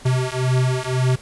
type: beating tone pair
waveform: square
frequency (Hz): 127.1 / 129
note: C3 / C3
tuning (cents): -50 / -24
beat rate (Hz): 1.9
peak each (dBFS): -21 / -21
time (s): 0.05-1.16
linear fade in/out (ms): 10
effects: pink hiss -43 dBFS RMS until 1.21 s + resampled to 24000 Hz